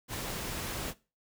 pink noise, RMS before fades -37 dBFS, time 0.08-0.94 s, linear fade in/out 50 ms, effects noise-tail reverb RT60 0.3 s tail -19 dB re dry

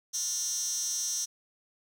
15% pulse tone with high-pass filter, 357.7 Hz, F4, 41 cents sharp, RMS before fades -32 dBFS, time 0.13-1.26 s, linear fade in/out 20 ms, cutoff 5900 Hz, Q 5.6, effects none

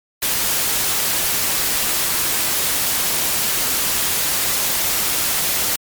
white noise, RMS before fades -19 dBFS, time 0.22-5.76 s, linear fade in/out 5 ms, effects MP3 96 kbps

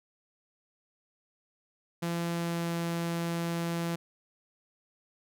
sawtooth tone with pitch glide, 170 to 169.02 Hz, F3 to E3, -46 to +44 cents, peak -26 dBFS, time 2.02-3.96 s, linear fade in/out 10 ms, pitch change -10 cents, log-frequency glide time 2.3-2.76 s, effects none

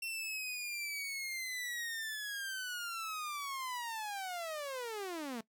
sawtooth linear sweep, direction down, 2718 to 216.1 Hz, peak -35 dBFS, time 0.02-5.41 s, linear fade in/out 5 ms, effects noise-tail reverb RT60 0.1 s tail -19 dB re dry

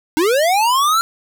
square linear sweep, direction up, 293.7 to 1378 Hz, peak -13 dBFS, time 0.17-1.01 s, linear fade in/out 0 ms, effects none

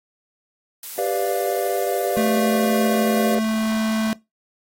blue noise, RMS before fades -33 dBFS, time 0.83-3.35 s, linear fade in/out 2 ms
triangle chord, G dominant seventh, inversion none, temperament equal, 392 / 493.9 / 587.3 / 698.5 Hz, G4 / B4 / D5 / F5, 0 / 0 / 0 / 0 cents, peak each -24 dBFS, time 0.98-3.39 s, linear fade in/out 2 ms
square tone, 220 Hz, A3, in tune, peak -20 dBFS, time 2.17-4.13 s, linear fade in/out 0 ms
effects noise-tail reverb RT60 0.2 s tail -20 dB re dry + AAC 48 kbps

